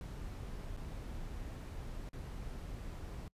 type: noise with dropouts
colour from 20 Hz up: brown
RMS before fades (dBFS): -44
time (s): 0.01-3.28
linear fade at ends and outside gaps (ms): 1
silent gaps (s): 0.766-0.772 / 2.091-2.131
effects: noise-tail reverb RT60 0.1 s tail -25 dB re dry + resampled to 32000 Hz